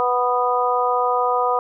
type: harmonic tone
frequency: 246.9 Hz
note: B3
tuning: in tune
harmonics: 2 / 3 / 4 / 5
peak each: -22 / -22 / -22 / -22 dBFS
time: 0-1.59 s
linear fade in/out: 0 ms
effects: none